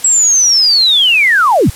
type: linear sweep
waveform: sine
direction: down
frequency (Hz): 7780 to 55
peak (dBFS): -6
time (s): 0.04-1.7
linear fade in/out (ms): 5
effects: white hiss -31 dBFS RMS until 1.75 s + low-pass 12000 Hz 12 dB/octave